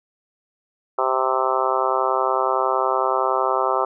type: harmonic tone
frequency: 130.81 Hz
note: C3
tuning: in tune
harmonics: 3 / 4 / 5 / 6 / 7 / 8 / 9 / 10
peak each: -26 / -26 / -26 / -26 / -26 / -26 / -26 / -26 dBFS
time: 0.98-3.85 s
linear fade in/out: 5 ms
effects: none